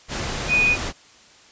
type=tone in noise; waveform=sine; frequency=2477 Hz; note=D#7; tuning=8 cents flat; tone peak=-15 dBFS; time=0.48-0.77 s; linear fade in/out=50 ms; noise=pink; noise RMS=-27 dBFS; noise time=0.08-0.93 s; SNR=+9 dB; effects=white hiss -50 dBFS RMS until 1.51 s + resampled to 16000 Hz